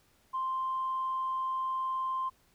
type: tone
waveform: sine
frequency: 1046.5 Hz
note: C6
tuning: in tune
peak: -29 dBFS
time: 0.33-2.3 s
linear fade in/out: 20 ms
effects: tanh soft clip ceiling -25 dBFS + pink hiss -67 dBFS RMS until 2.54 s